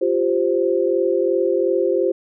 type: chord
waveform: sine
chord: F suspended second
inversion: none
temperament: equal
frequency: 349.2 / 392 / 523.3 Hz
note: F4 / G4 / C5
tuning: 0 / 0 / 0 cents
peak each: -20 dBFS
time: 0.01-2.12 s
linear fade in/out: 10 ms
effects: none